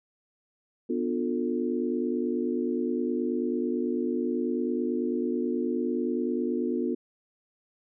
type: chord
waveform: sine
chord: B half-diminished seventh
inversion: none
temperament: just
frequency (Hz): 246.9 / 296.3 / 355.6 / 444.5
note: B3 / D4 / F4 / A4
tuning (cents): 0 / +15 / +31 / +18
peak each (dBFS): -29 / -33 / -30 / -34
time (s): 0.89-6.95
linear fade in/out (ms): 10
effects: none